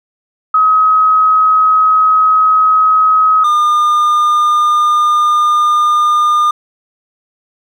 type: tone pair in turn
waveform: sine / triangle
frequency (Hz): 1271 / 1210.4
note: D#6 / D#6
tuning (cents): +36 / -48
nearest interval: minor second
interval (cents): 84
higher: first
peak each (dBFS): -6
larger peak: neither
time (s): 0.54-3.44 / 3.44-6.51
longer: second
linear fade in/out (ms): 5
effects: none